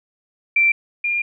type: tone pair in turn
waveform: sine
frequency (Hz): 2349 / 2405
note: D7 / D7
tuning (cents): 0 / +41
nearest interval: unison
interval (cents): 41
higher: second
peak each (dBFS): -12 / -18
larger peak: first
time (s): 0.56-0.72 / 1.04-1.22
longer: second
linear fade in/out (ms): 5
effects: none